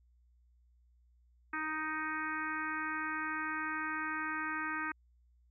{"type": "harmonic tone with a mistuned harmonic", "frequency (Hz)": 311.2, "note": "D#4", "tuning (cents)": 0, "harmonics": [1, 3, 4, 5, 6, 7, 8], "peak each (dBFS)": [-43, -44, -40, -39, -42, -47, -49], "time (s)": [1.53, 4.92], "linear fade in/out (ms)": 5, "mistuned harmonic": 7, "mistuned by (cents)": 23, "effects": ["added 60 Hz sine -64 dBFS peak until 5.5 s"]}